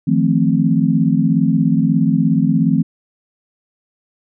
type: chord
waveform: sine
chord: F dominant seventh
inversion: third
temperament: equal with one note detuned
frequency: 157.74 / 174.61 / 220 / 261.6 Hz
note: Eb3 / F3 / A3 / C4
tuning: +24 / 0 / 0 / 0 cents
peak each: -17 dBFS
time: 0.07-2.83 s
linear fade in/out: 10 ms
effects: none